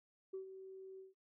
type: tone with ADSR envelope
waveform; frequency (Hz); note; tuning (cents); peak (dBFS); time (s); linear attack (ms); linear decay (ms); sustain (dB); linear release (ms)
sine; 381.2; G4; -48; -39; 0.33-1.14; 12; 110; -10; 150
effects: noise-tail reverb RT60 0.1 s tail -19 dB re dry + tanh soft clip ceiling -37 dBFS